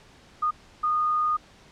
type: tone bursts at uneven times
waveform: sine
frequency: 1229 Hz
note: D#6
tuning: 22 cents flat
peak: -21 dBFS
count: 2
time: 0.42-0.51 / 0.83-1.37 s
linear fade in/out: 10 ms
effects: pink hiss -53 dBFS RMS until 1.71 s + low-pass 6000 Hz 12 dB/octave